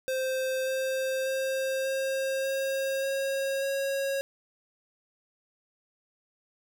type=tone with pitch steps; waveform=square; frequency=522 / 526.2 / 530.5 / 534.8 / 539.2 / 543.5 / 548 Hz; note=C5 / C5 / C5 / C5 / C#5 / C#5 / C#5; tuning=-4 / +10 / +24 / +38 / -48 / -34 / -20 cents; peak=-28 dBFS; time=0.08-4.21 s; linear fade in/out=0 ms; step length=590 ms; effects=none